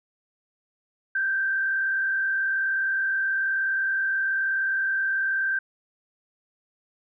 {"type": "tone with frequency modulation", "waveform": "sine", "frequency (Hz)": 1568, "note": "G6", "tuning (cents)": 0, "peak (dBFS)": -22, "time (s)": [1.15, 5.59], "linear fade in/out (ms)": 5, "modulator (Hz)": 38.9, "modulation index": 0.79, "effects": []}